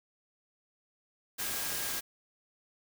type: tone in noise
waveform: sine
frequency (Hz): 1625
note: G#6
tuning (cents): -38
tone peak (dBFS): -46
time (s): 1.38-2.01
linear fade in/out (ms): 20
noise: white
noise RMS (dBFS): -35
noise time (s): 1.38-2.01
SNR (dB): -14
effects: none